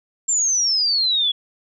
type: exponential sweep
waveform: sine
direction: down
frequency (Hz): 7430 to 3337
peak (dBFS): -16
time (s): 0.28-1.32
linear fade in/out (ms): 10
effects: none